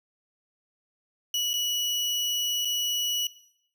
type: tone with dropouts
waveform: 30% pulse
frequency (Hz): 2935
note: F#7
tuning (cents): -15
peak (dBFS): -22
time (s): 1.34-3.27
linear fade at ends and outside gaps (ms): 2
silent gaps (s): 1.533-1.538 / 2.649-2.653
effects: noise-tail reverb RT60 0.7 s tail -17 dB re dry